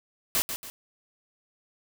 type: noise with echo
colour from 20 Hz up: white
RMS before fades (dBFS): -25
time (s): 0.35-0.42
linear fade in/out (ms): 0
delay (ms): 140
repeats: 2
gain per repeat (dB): -8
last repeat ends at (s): 0.7
effects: none